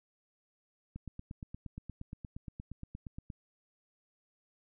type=click train; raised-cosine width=5 ms; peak=-30 dBFS; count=21; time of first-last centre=0.96-3.302 s; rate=8.54 Hz; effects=none